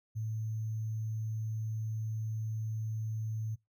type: tone with sample-and-hold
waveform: sine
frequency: 110 Hz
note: A2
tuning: in tune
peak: -33 dBFS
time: 0.15-3.56 s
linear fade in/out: 20 ms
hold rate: 6300 Hz
effects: noise-tail reverb RT60 0.2 s tail -24 dB re dry